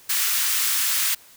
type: high-pass noise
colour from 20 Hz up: white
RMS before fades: -22 dBFS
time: 0.09-1.15 s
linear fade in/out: 10 ms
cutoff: 1200 Hz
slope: 24 dB/octave
effects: white hiss -50 dBFS RMS until 1.36 s